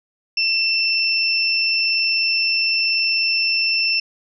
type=tone pair together; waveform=sine; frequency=2679 / 5358 Hz; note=E7 / E8; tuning=+27 / +27 cents; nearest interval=octave; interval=1200 cents; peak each=-19 dBFS; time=0.37-4 s; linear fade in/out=5 ms; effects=none